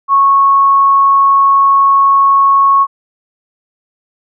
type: tone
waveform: sine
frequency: 1102 Hz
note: C#6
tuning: 11 cents flat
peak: -5 dBFS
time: 0.08-2.87 s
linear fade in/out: 50 ms
effects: none